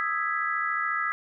sine chord, E major seventh, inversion third, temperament equal, 1244.5 / 1318.5 / 1661.2 / 1975.5 Hz, D#6 / E6 / G#6 / B6, 0 / 0 / 0 / 0 cents, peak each -31 / -30 / -31 / -31 dBFS, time 0-1.12 s, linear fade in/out 0 ms, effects none

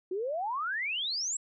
sine exponential sweep, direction up, 353.6 to 7900 Hz, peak -30 dBFS, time 0.11-1.37 s, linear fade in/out 5 ms, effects none

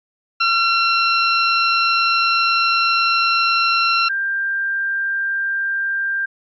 20% pulse / sine tone pair in turn, 1362 / 1588.2 Hz, F6 / G6, -44 / +22 cents, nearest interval minor third, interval 266 cents, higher second, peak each -9 / -18 dBFS, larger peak first, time 0.4-4.09 / 4.09-6.26 s, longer first, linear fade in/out 10 ms, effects resampled to 16000 Hz

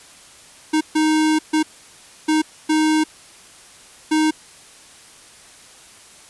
square tone bursts at uneven times, 311.1 Hz, D#4, in tune, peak -15 dBFS, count 6, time 0.73-0.81 / 0.95-1.39 / 1.53-1.63 / 2.28-2.42 / 2.69-3.04 / 4.11-4.31 s, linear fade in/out 10 ms, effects white hiss -45 dBFS RMS until 6.29 s + resampled to 24000 Hz

